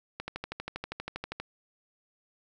click train, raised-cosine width 0.3 ms, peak -19 dBFS, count 16, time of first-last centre 0.2-1.4 s, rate 12.5 Hz, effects none

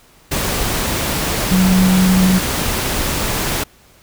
sine tone in noise, 185.9 Hz, F#3, 8 cents sharp, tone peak -10 dBFS, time 1.51-2.39 s, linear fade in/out 10 ms, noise pink, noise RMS -19 dBFS, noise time 0.31-3.64 s, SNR +6 dB, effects pink hiss -49 dBFS RMS until 4.02 s

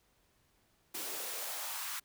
white noise with high-pass filter sweep, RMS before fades -40 dBFS, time 0.94-2 s, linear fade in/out 10 ms, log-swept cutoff 290 to 1300 Hz, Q 2.2, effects pink hiss -72 dBFS RMS until 2.04 s

